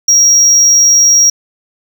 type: tone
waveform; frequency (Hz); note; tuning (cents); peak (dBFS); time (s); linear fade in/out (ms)
triangle; 5650; F8; +19; -3; 0.08-1.3; 5
effects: 7-bit